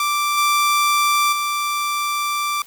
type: tone with level steps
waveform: sawtooth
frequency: 1174.7 Hz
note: D6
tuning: in tune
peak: -14 / -11 / -16 dBFS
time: 0-2.62 s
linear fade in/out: 2 ms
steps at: 0.37 / 1.32 s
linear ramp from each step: 10 ms
effects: white hiss -46 dBFS RMS until 2.66 s